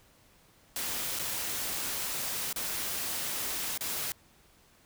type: noise with dropouts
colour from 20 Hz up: white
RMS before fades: -34 dBFS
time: 0.76-4.12 s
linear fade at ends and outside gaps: 2 ms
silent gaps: 1.19-1.194 / 2.529-2.56 / 3.777-3.808 s
effects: pink hiss -62 dBFS RMS until 4.85 s